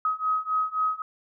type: beating tone pair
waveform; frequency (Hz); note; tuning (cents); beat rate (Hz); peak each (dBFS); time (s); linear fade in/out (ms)
sine; 1265 / 1268.8; D#6 / D#6; +28 / +33; 3.8; -27 / -26; 0.05-1.02; 2
effects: none